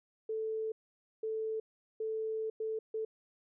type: tone bursts at uneven times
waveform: sine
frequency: 440 Hz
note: A4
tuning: in tune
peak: -33 dBFS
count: 5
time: 0.29-0.72 / 1.23-1.6 / 2-2.5 / 2.6-2.79 / 2.94-3.05 s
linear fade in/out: 5 ms
effects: none